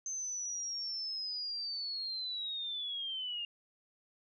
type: linear sweep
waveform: sine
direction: down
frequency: 6272 to 2800 Hz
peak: -36 dBFS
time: 0.06-3.45 s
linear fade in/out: 2 ms
effects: none